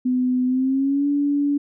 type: tone with pitch glide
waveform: sine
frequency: 252.4 to 286.6 Hz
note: B3 to D4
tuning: +38 to -42 cents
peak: -17 dBFS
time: 0.05-1.58 s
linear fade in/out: 10 ms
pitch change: +220 cents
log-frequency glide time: 0.46-1.07 s
effects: none